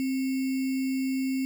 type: tone with sample-and-hold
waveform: sine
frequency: 263.8 Hz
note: C4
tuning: 14 cents sharp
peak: -25 dBFS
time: 0-1.45 s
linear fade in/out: 0 ms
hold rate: 2450 Hz
effects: none